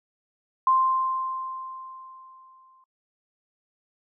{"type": "tone with exponential decay", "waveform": "sine", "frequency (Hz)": 1046.5, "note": "C6", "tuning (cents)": 0, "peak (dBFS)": -16, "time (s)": [0.67, 2.84], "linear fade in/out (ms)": 2, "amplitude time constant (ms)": 470, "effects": ["noise-tail reverb RT60 0.1 s tail -24 dB re dry"]}